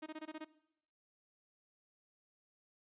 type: tone bursts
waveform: sawtooth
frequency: 311.6 Hz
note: D#4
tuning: 3 cents sharp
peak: -39 dBFS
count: 7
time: 0.02-0.448 s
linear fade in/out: 10 ms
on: 44 ms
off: 20 ms
effects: noise-tail reverb RT60 0.8 s tail -20 dB re dry + resampled to 8000 Hz